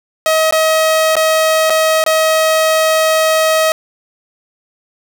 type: tone with dropouts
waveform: sawtooth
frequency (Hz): 635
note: D#5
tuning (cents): +35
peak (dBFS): -6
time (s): 0.26-3.72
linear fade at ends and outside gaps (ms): 1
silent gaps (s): 0.51-0.524 / 1.155-1.166 / 1.698-1.703 / 2.04-2.063
effects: none